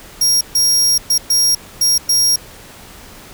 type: tone bursts at uneven times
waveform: sawtooth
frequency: 5600 Hz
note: F8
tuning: 4 cents sharp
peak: -8 dBFS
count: 6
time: 0.21-0.41 / 0.55-0.98 / 1.1-1.18 / 1.3-1.55 / 1.81-1.98 / 2.09-2.36 s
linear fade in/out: 5 ms
effects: pink hiss -38 dBFS RMS until 3.33 s